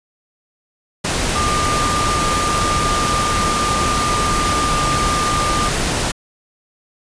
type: tone in noise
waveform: sine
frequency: 1200 Hz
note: D6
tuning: 37 cents sharp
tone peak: -18 dBFS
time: 1.35-5.69 s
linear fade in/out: 10 ms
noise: pink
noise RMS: -19 dBFS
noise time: 1.04-6.12 s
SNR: -2 dB
effects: resampled to 22050 Hz